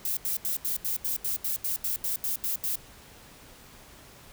violet noise bursts, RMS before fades -29 dBFS, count 14, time 0.05-2.757 s, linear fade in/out 2 ms, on 120 ms, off 79 ms, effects pink hiss -51 dBFS RMS until 4.32 s

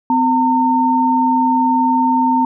sine tone pair together, 255.7 / 910.5 Hz, C4 / A#5, -40 / -41 cents, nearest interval octave + minor seventh, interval 2199 cents, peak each -15 / -13 dBFS, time 0.1-2.45 s, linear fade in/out 2 ms, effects none

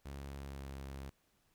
sawtooth tone with pitch glide, 69.3 to 68.03 Hz, C#2 to C#2, 0 to -32 cents, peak -40 dBFS, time 0.05-1.1 s, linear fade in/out 10 ms, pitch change -32 cents, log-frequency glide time 0.41-0.7 s, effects pink hiss -75 dBFS RMS until 1.54 s

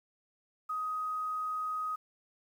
sine tone with quantisation, 1255 Hz, D#6, 15 cents sharp, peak -32 dBFS, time 0.69-1.96 s, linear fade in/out 10 ms, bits 10, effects none

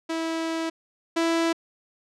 sawtooth tone pair in turn, 326.3 / 331.2 Hz, E4 / E4, -18 / +8 cents, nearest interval unison, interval 26 cents, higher second, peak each -22 / -17 dBFS, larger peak second, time 0.09-0.7 / 1.16-1.53 s, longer first, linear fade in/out 10 ms, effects low-pass 7000 Hz 12 dB/octave

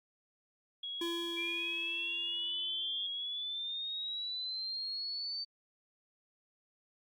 sine tone with pitch glide, 3322 to 3453 Hz, G#7 to A7, 0 to -33 cents, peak -38 dBFS, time 0.83-3.07 s, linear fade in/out 5 ms, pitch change +67 cents, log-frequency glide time 1.9-2.5 s
square tone with exponential decay, 340 Hz, F4, 46 cents flat, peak -35 dBFS, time 1.01-3.22 s, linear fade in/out 5 ms, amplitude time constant 480 ms
sine linear sweep, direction up, 2344 to 4584 Hz, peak -36 dBFS, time 1.36-5.45 s, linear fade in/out 20 ms
effects Opus 48 kbps

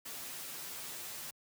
white noise with comb filter, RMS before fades -44 dBFS, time 0.05-1.31 s, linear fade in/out 10 ms, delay 10 ms, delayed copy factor -0.65, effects high-pass 80 Hz 12 dB/octave

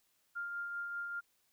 sine tone with tremolo, 1400 Hz, F6, 4 cents sharp, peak -36 dBFS, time 0.35-1.21 s, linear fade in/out 20 ms, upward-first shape triangle, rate 5.1 Hz, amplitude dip 35%, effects white hiss -75 dBFS RMS until 1.52 s

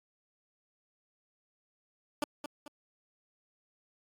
15% pulse tone with echo, 293.7 Hz, D4, in tune, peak -23 dBFS, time 2.22-2.24 s, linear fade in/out 2 ms, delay 220 ms, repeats 2, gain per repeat -8 dB, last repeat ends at 2.68 s, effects AAC 48 kbps

